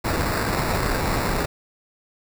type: noise with sample-and-hold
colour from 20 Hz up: pink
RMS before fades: -23 dBFS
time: 0.04-1.46 s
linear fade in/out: 10 ms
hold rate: 3150 Hz
effects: none